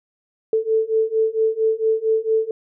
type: beating tone pair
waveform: sine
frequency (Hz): 440 / 444.4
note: A4 / A4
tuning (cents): 0 / +17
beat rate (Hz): 4.4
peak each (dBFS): -20 / -19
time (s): 0.53-2.51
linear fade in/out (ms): 2
effects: none